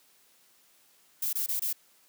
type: noise bursts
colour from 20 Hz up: violet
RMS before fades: -30 dBFS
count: 4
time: 1.22-1.729 s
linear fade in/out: 5 ms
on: 110 ms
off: 23 ms
effects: white hiss -63 dBFS RMS until 2.08 s + high-pass 150 Hz 12 dB/octave